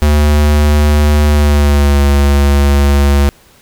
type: tone with pitch glide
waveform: square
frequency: 74.3 to 70.74 Hz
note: D2 to C#2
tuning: +21 to +36 cents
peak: -7 dBFS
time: 0.02-3.29 s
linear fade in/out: 0 ms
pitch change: -85 cents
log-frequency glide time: 1.28-2 s
effects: pink hiss -45 dBFS RMS until 3.61 s